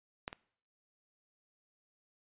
clicks, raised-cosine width 0.3 ms, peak -20 / -27 dBFS, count 2, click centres 0.279 / 0.329 s, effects noise-tail reverb RT60 0.6 s tail -23 dB re dry + resampled to 8000 Hz

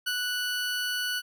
20% pulse tone with ADSR envelope, 1480 Hz, F#6, in tune, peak -21 dBFS, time 0.06-1.22 s, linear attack 15 ms, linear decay 48 ms, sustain -2 dB, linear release 40 ms, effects none

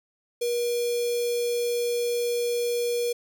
square tone with notch filter, 479 Hz, A#4, 47 cents sharp, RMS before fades -26 dBFS, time 0.41-3.13 s, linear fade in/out 10 ms, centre 1400 Hz, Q 0.54, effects none

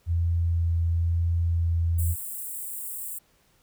sine tone with vibrato, 84.3 Hz, E2, 39 cents sharp, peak -21 dBFS, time 0.06-2.16 s, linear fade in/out 50 ms, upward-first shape sine, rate 1 Hz, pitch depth 9 cents each way
white high-pass noise, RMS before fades -35 dBFS, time 1.98-3.19 s, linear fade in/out 10 ms, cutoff 7600 Hz, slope 96 dB/octave
effects pink hiss -64 dBFS RMS until 3.62 s

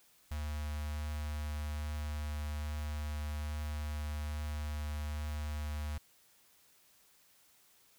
square tone with notch filter, 74.9 Hz, D2, 35 cents sharp, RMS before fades -38 dBFS, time 0.31-5.98 s, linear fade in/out 5 ms, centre 340 Hz, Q 0.61, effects white hiss -66 dBFS RMS until 7.98 s

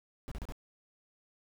brown noise bursts, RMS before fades -39 dBFS, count 4, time 0.28-0.522 s, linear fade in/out 0 ms, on 35 ms, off 34 ms, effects none

